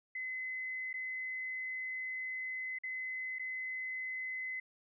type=tone with dropouts; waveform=sine; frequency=2036 Hz; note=C7; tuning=48 cents flat; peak=-37 dBFS; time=0.15-4.6 s; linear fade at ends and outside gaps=5 ms; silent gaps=0.93-0.939 / 2.787-2.835 / 3.386-3.394 s; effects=none